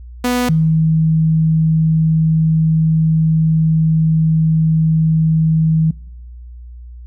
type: tone pair in turn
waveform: sawtooth / sine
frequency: 246.9 / 159.69 Hz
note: B3 / D#3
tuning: 0 / +45 cents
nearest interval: minor sixth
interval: 755 cents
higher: first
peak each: -10 dBFS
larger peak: neither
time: 0.24-0.49 / 0.49-5.91 s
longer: second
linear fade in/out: 5 ms
effects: noise-tail reverb RT60 1.0 s tail -25 dB re dry + added 60 Hz sine -31 dBFS peak until 7.06 s